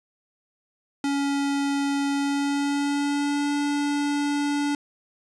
square tone with pitch glide, 280.7 to 288.6 Hz, C#4 to D4, +22 to -30 cents, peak -23 dBFS, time 1.04-4.75 s, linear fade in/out 2 ms, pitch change +48 cents, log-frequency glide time 2.12-3.53 s, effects resampled to 22050 Hz + 10-bit

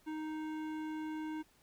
sine tone with hard clipping, 311.1 Hz, D#4, in tune, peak -40 dBFS, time 0.06-1.43 s, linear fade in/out 20 ms, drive 14 dB, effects pink hiss -68 dBFS RMS until 1.62 s

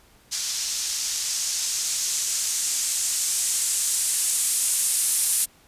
violet noise with low-pass filter sweep, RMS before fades -25 dBFS, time 0.31-5.46 s, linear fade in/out 20 ms, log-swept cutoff 5600 to 9600 Hz, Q 1.7, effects pink hiss -56 dBFS RMS until 5.67 s + resampled to 32000 Hz

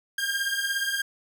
sawtooth beating tone pair, 1600 / 1617 Hz, G6 / G#6, +35 / -47 cents, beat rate 17 Hz, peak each -25 dBFS, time 0.18-1.02 s, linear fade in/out 5 ms, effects none

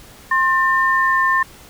sine tone pair together, 1060 / 1800.3 Hz, C6 / A6, +22 / +39 cents, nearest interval major sixth, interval 917 cents, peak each -16 dBFS, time 0.31-1.43 s, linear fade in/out 5 ms, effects pink hiss -43 dBFS RMS until 1.69 s

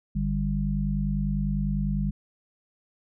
harmonic tone, 50 Hz, G1, 35 cents sharp, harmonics 1 / 3 / 4, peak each -28 / -28 / -28 dBFS, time 0.15-2.11 s, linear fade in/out 10 ms, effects none

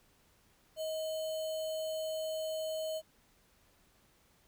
sine tone with sample-and-hold, 632 Hz, D#5, 27 cents sharp, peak -34 dBFS, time 0.76-3.02 s, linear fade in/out 50 ms, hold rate 3675 Hz, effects pink hiss -68 dBFS RMS until 4.47 s

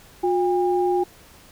sine tone pair together, 358.9 / 805.7 Hz, F4 / G5, +47 / +47 cents, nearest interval octave + major second, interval 1400 cents, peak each -19 / -23 dBFS, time 0.23-1.04 s, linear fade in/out 10 ms, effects pink hiss -49 dBFS RMS until 1.51 s

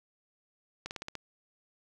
slowing click train, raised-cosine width 0.2 ms, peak -21 dBFS, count 6, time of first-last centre 0.86-1.153 s, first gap 49 ms, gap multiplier 1.09, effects none

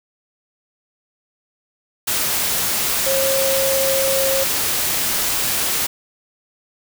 sine tone in noise, 539 Hz, C#5, 49 cents flat, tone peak -18 dBFS, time 3.06-4.44 s, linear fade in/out 10 ms, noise white, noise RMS -20 dBFS, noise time 2.07-5.87 s, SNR -1 dB, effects none

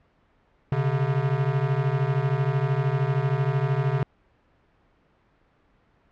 square beating tone pair, 130 / 143 Hz, C3 / D3, -11 / -46 cents, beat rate 13 Hz, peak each -25 dBFS, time 0.72-4.03 s, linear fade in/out 2 ms, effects pink hiss -63 dBFS RMS until 6.11 s + low-pass 2000 Hz 12 dB/octave

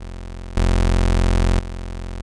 30% pulse tone with level steps, 43.65 Hz, F1, in tune, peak -27 / -11 / -24 dBFS, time 0-2.22 s, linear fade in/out 10 ms, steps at 0.57 / 1.59 s, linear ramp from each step 2 ms, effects resampled to 22050 Hz

